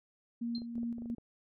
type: tone with tremolo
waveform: sine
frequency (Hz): 234.8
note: A#3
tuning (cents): +13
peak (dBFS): -33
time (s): 0.41-1.15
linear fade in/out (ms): 10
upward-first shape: square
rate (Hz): 2.9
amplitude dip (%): 50
type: tone with exponential decay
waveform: sine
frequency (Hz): 4160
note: C8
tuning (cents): -11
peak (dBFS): -37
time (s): 0.55-0.66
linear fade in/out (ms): 1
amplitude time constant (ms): 23
type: clicks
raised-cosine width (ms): 2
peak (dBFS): -37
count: 8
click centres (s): 0.619 / 0.781 / 0.832 / 0.983 / 1.021 / 1.058 / 1.101 / 1.183
effects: none